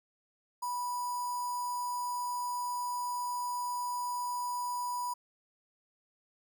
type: tone with notch filter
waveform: square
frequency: 981 Hz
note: B5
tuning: 12 cents flat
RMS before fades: -35 dBFS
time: 0.62-5.14 s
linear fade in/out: 10 ms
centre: 2900 Hz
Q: 0.71
effects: none